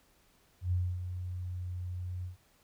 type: tone with ADSR envelope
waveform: sine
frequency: 90.1 Hz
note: F#2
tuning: 45 cents flat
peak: -26 dBFS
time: 0.61-2.37 s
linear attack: 110 ms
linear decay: 260 ms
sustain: -9 dB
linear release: 130 ms
effects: pink hiss -67 dBFS RMS until 2.63 s